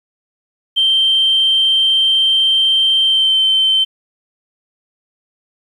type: tone with pitch glide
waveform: sine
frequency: 3136 to 3098 Hz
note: G7 to G7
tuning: 0 to -21 cents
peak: -9 dBFS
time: 0.76-3.85 s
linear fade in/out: 20 ms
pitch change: -21 cents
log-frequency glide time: 3.04-3.38 s
effects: tanh soft clip ceiling -5 dBFS + 8-bit